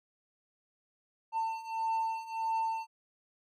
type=beating tone pair; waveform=triangle; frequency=896 / 897.6 Hz; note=A5 / A5; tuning=+31 / +34 cents; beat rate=1.6 Hz; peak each=-34 / -31 dBFS; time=1.32-2.87 s; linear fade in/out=50 ms; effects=none